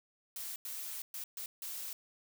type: noise bursts at uneven times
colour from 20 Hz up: blue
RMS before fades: -42 dBFS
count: 5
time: 0.36-0.56 / 0.65-1.02 / 1.14-1.24 / 1.37-1.46 / 1.62-1.93 s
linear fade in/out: 2 ms
effects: none